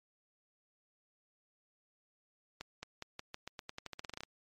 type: accelerating click train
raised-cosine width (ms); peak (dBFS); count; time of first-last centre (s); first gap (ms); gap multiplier
0.2; -25; 18; 2.61-4.235; 220; 0.88
effects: MP3 64 kbps